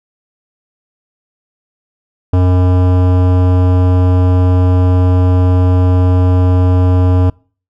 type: tone with hard clipping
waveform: sine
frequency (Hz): 90.9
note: F#2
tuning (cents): -30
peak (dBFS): -9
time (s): 2.33-7.3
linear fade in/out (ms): 5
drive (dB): 17
effects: noise-tail reverb RT60 0.4 s tail -25 dB re dry